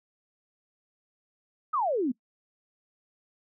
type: exponential sweep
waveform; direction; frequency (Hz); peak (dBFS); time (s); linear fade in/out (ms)
sine; down; 1318.5 to 231.1; -24; 1.73-2.12; 10
effects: noise-tail reverb RT60 0.1 s tail -22 dB re dry